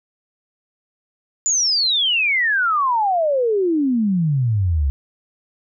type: exponential sweep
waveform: sine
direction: down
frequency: 7120 to 66.2 Hz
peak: -15 dBFS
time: 1.46-4.9 s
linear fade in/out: 0 ms
effects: none